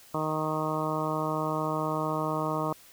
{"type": "harmonic tone", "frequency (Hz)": 155.56, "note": "D#3", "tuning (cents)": 0, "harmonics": [1, 2, 3, 4, 5, 6, 7, 8], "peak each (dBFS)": [-34, -34, -36, -34, -39, -36, -34, -37], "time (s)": [0.14, 2.73], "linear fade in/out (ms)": 5, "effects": ["white hiss -54 dBFS RMS until 2.92 s"]}